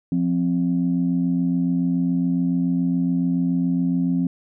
sine tone pair together, 174.8 / 261.9 Hz, F3 / C4, +2 / +2 cents, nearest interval perfect fifth, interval 700 cents, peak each -20 / -20 dBFS, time 0.12-4.27 s, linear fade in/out 2 ms, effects tanh soft clip ceiling -11 dBFS

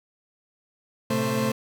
30% pulse tone cluster, 112.4 / 130.5 / 221.4 / 525 Hz, A2 / C3 / A3 / C5, +37 / -4 / +11 / +6 cents, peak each -32 / -27 / -23 / -26 dBFS, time 1.1-1.52 s, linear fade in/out 5 ms, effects none

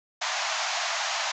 pink band-pass noise, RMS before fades -29 dBFS, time 0.21-1.32 s, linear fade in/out 10 ms, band 630 to 7100 Hz, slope 96 dB/octave, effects none

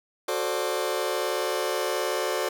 sawtooth chord, D dominant seventh, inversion first, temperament just, 367.1 / 440.5 / 528.6 / 587.3 Hz, F#4 / A4 / C5 / D5, -14 / +2 / +18 / 0 cents, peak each -27 dBFS, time 0.28-2.49 s, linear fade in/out 5 ms, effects none

